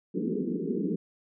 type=band-pass noise; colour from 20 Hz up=pink; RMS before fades=-30 dBFS; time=0.14-0.96 s; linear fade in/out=10 ms; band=170 to 450 Hz; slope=96 dB/octave; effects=none